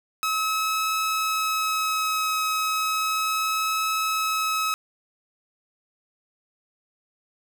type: tone with vibrato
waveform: sawtooth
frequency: 1284 Hz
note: E6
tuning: 46 cents flat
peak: -19 dBFS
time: 0.23-4.74 s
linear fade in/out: 0 ms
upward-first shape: triangle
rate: 0.34 Hz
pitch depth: 11 cents each way
effects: none